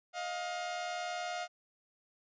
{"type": "tone pair together", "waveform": "sawtooth", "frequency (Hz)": [630, 710.1], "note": ["D#5", "F5"], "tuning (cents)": [21, 29], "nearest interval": "major second", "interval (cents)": 208, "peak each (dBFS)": [-39, -33], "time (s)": [0.13, 1.48], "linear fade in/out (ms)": 50, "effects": ["resampled to 16000 Hz"]}